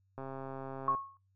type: click train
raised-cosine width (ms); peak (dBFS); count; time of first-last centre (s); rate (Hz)
1; -29; 104; 0.18-0.949; 134
type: tone with exponential decay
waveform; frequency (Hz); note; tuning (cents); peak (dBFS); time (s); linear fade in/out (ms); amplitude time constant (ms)
sine; 1095; C#6; -22; -24; 0.88-1.17; 1; 63
effects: noise-tail reverb RT60 0.2 s tail -17 dB re dry + added 96 Hz sine -69 dBFS peak until 1.35 s